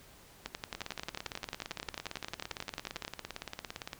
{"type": "two click trains", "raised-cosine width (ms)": 0.2, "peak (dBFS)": [-21, -19], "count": [57, 30], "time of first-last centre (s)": [[0.75, 3.932], [0.46, 3.049]], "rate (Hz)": [17.6, 11.2], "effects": ["pink hiss -57 dBFS RMS until 3.99 s"]}